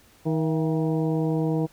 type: harmonic tone with a mistuned harmonic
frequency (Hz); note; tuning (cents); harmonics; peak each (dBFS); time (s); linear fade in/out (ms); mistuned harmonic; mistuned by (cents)
158.7; D#3; +35; 1 / 2 / 3 / 4 / 5 / 6; -24 / -26 / -29 / -36 / -39 / -41; 0.25-1.67; 20; 4; +81
effects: pink hiss -56 dBFS RMS until 1.72 s